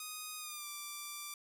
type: tone with pitch glide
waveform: 5% pulse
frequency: 1244.5 to 1174.7 Hz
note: D#6 to D6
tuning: 0 to 0 cents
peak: -31 dBFS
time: 0-1.34 s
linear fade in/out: 2 ms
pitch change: -100 cents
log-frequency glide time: 0.38-0.67 s
effects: none